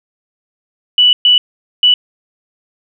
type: tone bursts at uneven times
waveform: sine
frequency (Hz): 2960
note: F#7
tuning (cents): 0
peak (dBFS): -5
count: 3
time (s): 0.98-1.13 / 1.25-1.38 / 1.83-1.94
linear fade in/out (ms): 2
effects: none